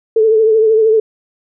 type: tone with vibrato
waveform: sine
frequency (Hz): 440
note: A4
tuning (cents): 0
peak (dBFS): -7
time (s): 0.16-1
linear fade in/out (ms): 5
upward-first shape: triangle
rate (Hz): 13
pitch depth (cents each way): 53
effects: none